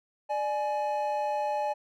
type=tone pair together; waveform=triangle; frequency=595 / 841.5 Hz; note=D5 / G#5; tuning=+22 / +23 cents; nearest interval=tritone; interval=601 cents; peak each=-29 / -27 dBFS; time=0.29-1.74 s; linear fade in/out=20 ms; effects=none